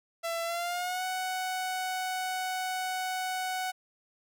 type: tone with pitch glide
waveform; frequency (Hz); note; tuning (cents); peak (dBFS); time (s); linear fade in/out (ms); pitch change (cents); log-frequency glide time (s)
sawtooth; 670 to 743.4; E5 to F#5; +28 to +8; -27; 0.23-3.72; 20; +180; 0.43-1.04
effects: none